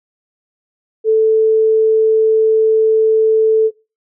sine tone, 440 Hz, A4, in tune, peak -8 dBFS, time 1.04-3.71 s, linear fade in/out 50 ms, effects noise-tail reverb RT60 0.3 s tail -22 dB re dry

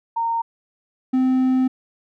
sine / triangle tone pair in turn, 921 / 258.4 Hz, A#5 / C4, -21 / -21 cents, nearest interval octave + minor seventh, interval 2200 cents, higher first, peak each -19 / -13 dBFS, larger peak second, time 0.16-0.42 / 1.13-1.68 s, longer second, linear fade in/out 10 ms, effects none

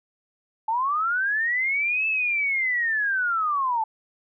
sine linear two-way sweep, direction up then down, 860 to 2637 to 860 Hz, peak -21 dBFS, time 0.68-3.84 s, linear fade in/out 5 ms, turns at 2.07 s, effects none

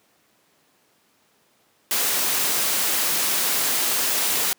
white noise, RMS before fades -22 dBFS, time 1.91-4.53 s, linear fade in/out 0 ms, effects pink hiss -62 dBFS RMS until 4.58 s + high-pass 200 Hz 12 dB/octave

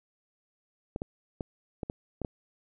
clicks, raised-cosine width 2 ms, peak -20 dBFS, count 7, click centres 0.961 / 1.019 / 1.408 / 1.832 / 1.899 / 2.217 / 2.248 s, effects none

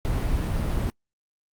brown noise, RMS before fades -25 dBFS, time 0.05-0.9 s, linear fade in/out 0 ms, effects noise-tail reverb RT60 0.1 s tail -24 dB re dry + Opus 48 kbps

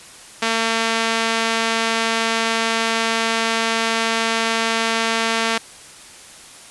sawtooth tone with band-pass filter, 226.5 Hz, A#3, 50 cents flat, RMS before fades -20 dBFS, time 0.42-5.58 s, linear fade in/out 5 ms, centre 2800 Hz, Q 0.57, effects white hiss -41 dBFS RMS until 6.7 s + resampled to 24000 Hz

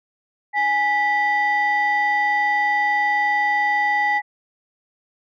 sine tone pair together, 830.6 / 1965.8 Hz, G#5 / B6, 0 / -9 cents, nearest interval octave + minor third, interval 1491 cents, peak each -18 dBFS, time 0.53-4.22 s, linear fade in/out 50 ms, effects tanh soft clip ceiling -12 dBFS

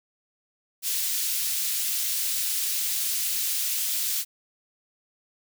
white high-pass noise, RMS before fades -27 dBFS, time 0.82-4.25 s, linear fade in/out 50 ms, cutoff 3100 Hz, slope 12 dB/octave, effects none

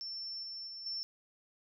sine tone with level steps, 5390 Hz, E8, 38 cents sharp, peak -39 / -41 / -43 / -36 dBFS, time 0.01-1.03 s, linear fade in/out 0 ms, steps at 0.43 / 0.67 / 0.86 s, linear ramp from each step 2 ms, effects none

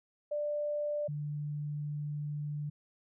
sine tone pair in turn, 591 / 147.75 Hz, D5 / D3, +11 / +11 cents, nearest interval 2 octaves, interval 2400 cents, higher first, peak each -31 / -34 dBFS, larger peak first, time 0.31-1.08 / 1.08-2.7 s, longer second, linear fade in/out 10 ms, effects none

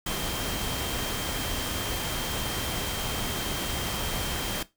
sine tone in noise, 3167 Hz, G7, 17 cents sharp, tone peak -36 dBFS, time 0.06-4.63 s, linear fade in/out 5 ms, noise pink, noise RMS -31 dBFS, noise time 0.06-4.63 s, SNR -8 dB, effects noise-tail reverb RT60 0.2 s tail -17 dB re dry

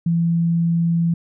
sine tone, 168.2 Hz, E3, 35 cents sharp, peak -15 dBFS, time 0.06-1.14 s, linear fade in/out 5 ms, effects none

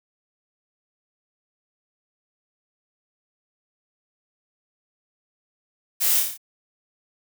blue noise with echo, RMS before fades -22 dBFS, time 6-6.21 s, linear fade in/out 20 ms, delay 28 ms, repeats 6, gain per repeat -3 dB, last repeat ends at 6.378 s, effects none

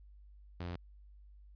sawtooth tone, 87.5 Hz, F2, 4 cents sharp, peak -35 dBFS, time 0.6-0.76 s, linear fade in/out 5 ms, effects added 50 Hz sine -54 dBFS peak until 1.55 s + resampled to 11025 Hz

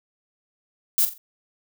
violet noise with echo, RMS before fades -19 dBFS, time 0.98-1.05 s, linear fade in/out 0 ms, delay 43 ms, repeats 3, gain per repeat -10 dB, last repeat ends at 1.179 s, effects none

